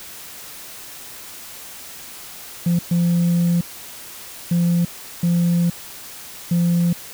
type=tone bursts at uneven times; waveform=sine; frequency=172.4 Hz; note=F3; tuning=22 cents flat; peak=-12 dBFS; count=5; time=2.66-2.79 / 2.91-3.61 / 4.51-4.85 / 5.23-5.7 / 6.51-6.93 s; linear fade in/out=5 ms; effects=tanh soft clip ceiling -13 dBFS + white hiss -37 dBFS RMS until 7.13 s